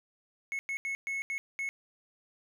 triangle tone bursts at uneven times, 2191 Hz, C#7, 21 cents flat, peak -30 dBFS, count 6, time 0.52-0.59 / 0.69-0.77 / 0.85-0.95 / 1.07-1.22 / 1.3-1.38 / 1.59-1.69 s, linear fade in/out 0 ms, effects none

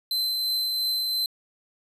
45% pulse tone with tremolo, 4073 Hz, C8, 47 cents flat, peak -22 dBFS, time 0.11-1.26 s, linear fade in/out 2 ms, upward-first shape triangle, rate 2.9 Hz, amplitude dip 25%, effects resampled to 32000 Hz

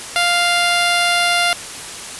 10% pulse tone, 698.5 Hz, F5, in tune, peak -5 dBFS, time 0.16-1.53 s, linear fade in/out 0 ms, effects white hiss -30 dBFS RMS until 2.19 s + resampled to 24000 Hz

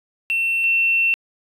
triangle tone pair in turn, 2700 / 2700 Hz, E7 / E7, +41 / +41 cents, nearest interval unison, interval 0 cents, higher neither, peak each -15 / -11 dBFS, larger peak second, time 0.3-0.64 / 0.64-1.14 s, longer second, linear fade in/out 0 ms, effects tanh soft clip ceiling -13 dBFS + resampled to 32000 Hz

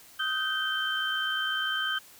sine tone cluster, 1259 / 1498 / 1558 / 3107 Hz, D#6 / F#6 / G6 / G7, +20 / +21 / -11 / -16 cents, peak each -35 / -38 / -30 / -31 dBFS, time 0.19-1.99 s, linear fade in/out 10 ms, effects white hiss -53 dBFS RMS until 2.19 s

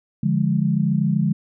sine chord, D diminished, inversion none, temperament equal, 146.83 / 174.61 / 207.7 Hz, D3 / F3 / Ab3, 0 / 0 / 0 cents, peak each -21 dBFS, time 0.23-1.33 s, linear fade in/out 5 ms, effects none

